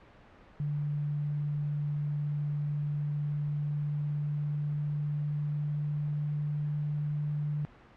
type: tone with pitch glide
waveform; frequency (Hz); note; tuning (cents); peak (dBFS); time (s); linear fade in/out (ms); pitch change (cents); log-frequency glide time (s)
sine; 146.83 to 148.19; D3 to D3; 0 to +16; -29; 0.6-7.65; 0; +16; 3.07-6.84
effects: pink hiss -55 dBFS RMS until 7.96 s + low-pass 2000 Hz 12 dB/octave